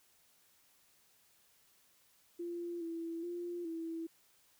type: tone with pitch steps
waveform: sine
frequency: 344.8 / 332.2 / 348.3 / 328.7 Hz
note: F4 / E4 / F4 / E4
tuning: -22 / +13 / -5 / -5 cents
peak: -38 dBFS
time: 2.39-4.07 s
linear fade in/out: 10 ms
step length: 420 ms
effects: white hiss -69 dBFS RMS until 4.59 s